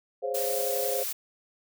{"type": "chord", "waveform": "sine", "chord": "Db major seventh", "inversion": "second", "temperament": "equal", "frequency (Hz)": [415.3, 523.3, 554.4, 698.5], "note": ["Ab4", "C5", "Db5", "F5"], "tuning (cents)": [0, 0, 0, 0], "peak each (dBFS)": [-34, -30, -36, -36], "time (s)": [0.22, 1.04], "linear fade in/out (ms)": 20}
{"type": "noise", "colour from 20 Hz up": "blue", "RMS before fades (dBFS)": -32, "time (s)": [0.34, 1.13], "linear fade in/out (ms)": 10}
{"effects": []}